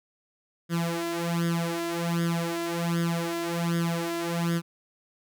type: tone with flanger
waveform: sawtooth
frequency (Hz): 169.1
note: E3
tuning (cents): +44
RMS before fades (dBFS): -28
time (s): 0.69-4.62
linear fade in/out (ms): 50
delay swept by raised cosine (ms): 0.59 to 2.99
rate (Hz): 1.3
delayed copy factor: +0.85
effects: none